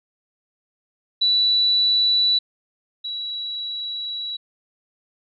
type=tone pair in turn; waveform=sine; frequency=3951 / 3908 Hz; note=B7 / B7; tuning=0 / -19 cents; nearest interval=unison; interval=19 cents; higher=first; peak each=-15 / -26 dBFS; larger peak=first; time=1.21-2.39 / 3.04-4.37 s; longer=second; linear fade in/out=10 ms; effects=none